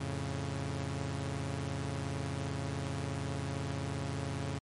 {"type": "chord", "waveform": "sawtooth", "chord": "F augmented", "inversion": "none", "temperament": "equal", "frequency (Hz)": [87.31, 110, 138.59], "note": ["F2", "A2", "C#3"], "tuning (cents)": [0, 0, 0], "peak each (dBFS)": [-36, -37, -33], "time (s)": [0, 4.59], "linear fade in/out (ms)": 10, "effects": ["MP3 48 kbps"]}